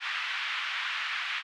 white band-pass noise, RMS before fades -33 dBFS, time 0-1.43 s, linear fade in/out 50 ms, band 1200 to 3000 Hz, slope 24 dB/octave, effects none

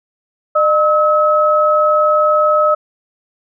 sine tone pair together, 607 / 1286.2 Hz, D#5 / E6, -43 / -43 cents, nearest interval octave + minor second, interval 1300 cents, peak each -12 dBFS, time 0.55-2.75 s, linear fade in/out 10 ms, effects none

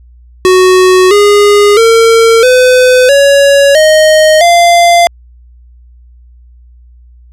square tone with pitch steps, 370 / 410.5 / 455.5 / 505.4 / 560.8 / 622.3 / 690.4 Hz, F#4 / G#4 / A#4 / B4 / C#5 / D#5 / F5, 0 / -20 / -40 / +40 / +20 / 0 / -20 cents, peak -3 dBFS, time 0.45-5.07 s, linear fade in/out 0 ms, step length 660 ms, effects added 60 Hz sine -35 dBFS peak until 7.32 s + low-pass 10000 Hz 12 dB/octave

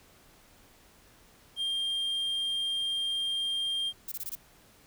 triangle tone, 3198 Hz, G7, 34 cents sharp, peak -27 dBFS, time 1.56-3.93 s, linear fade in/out 50 ms
violet noise bursts, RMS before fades -36 dBFS, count 5, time 4.08-4.354 s, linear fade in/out 5 ms, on 38 ms, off 21 ms
effects pink hiss -59 dBFS RMS until 4.86 s

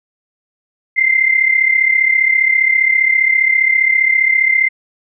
sine tone pair together, 2058 / 2093 Hz, C7 / C7, -29 / 0 cents, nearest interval unison, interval 29 cents, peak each -15 / -11 dBFS, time 0.96-4.69 s, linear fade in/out 20 ms, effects none

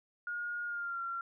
sine tone with pitch glide, 1430 to 1371.7 Hz, F6 to F6, +41 to -32 cents, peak -35 dBFS, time 0.27-1.21 s, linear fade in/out 2 ms, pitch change -73 cents, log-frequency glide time 0.65-1.01 s, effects none

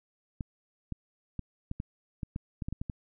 clicks, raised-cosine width 5 ms, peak -22 dBFS, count 12, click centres 0.408 / 0.923 / 1.393 / 1.714 / 1.801 / 2.232 / 2.361 / 2.622 / 2.685 / 2.726 / 2.815 / 2.898 s, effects none

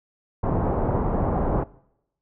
pink low-pass noise, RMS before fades -23 dBFS, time 0.43-1.64 s, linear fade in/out 10 ms, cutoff 980 Hz, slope 24 dB/octave, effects noise-tail reverb RT60 0.8 s tail -22 dB re dry

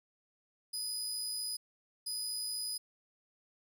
25% pulse tone bursts at uneven times, 4978 Hz, D#8, in tune, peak -31 dBFS, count 2, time 0.73-1.57 / 2.06-2.78 s, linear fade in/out 10 ms, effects none

